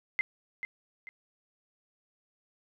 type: tone with echo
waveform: sine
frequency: 2075 Hz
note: C7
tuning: 15 cents flat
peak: -24 dBFS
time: 0.19-0.21 s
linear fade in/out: 0 ms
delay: 440 ms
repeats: 2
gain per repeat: -9 dB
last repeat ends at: 1.09 s
effects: none